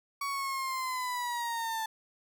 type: linear sweep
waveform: 35% pulse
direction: down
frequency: 1129 to 880 Hz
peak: -30 dBFS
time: 0.21-1.86 s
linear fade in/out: 5 ms
effects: none